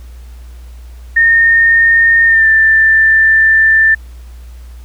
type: tone with pitch glide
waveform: sine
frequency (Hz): 1832 to 1776.8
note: A#6 to A6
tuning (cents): -31 to +16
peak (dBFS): -5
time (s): 1.16-3.95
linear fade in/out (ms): 10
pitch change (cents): -53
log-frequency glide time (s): 2.26-2.47
effects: added 60 Hz sine -29 dBFS peak until 4.84 s + pink hiss -47 dBFS RMS until 4.84 s